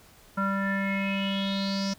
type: tone with low-pass filter sweep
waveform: square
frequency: 196 Hz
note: G3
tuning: in tune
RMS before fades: -28 dBFS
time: 0.37-1.94 s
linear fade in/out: 10 ms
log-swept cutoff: 1300 to 5500 Hz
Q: 7.5
effects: pink hiss -55 dBFS RMS until 1.98 s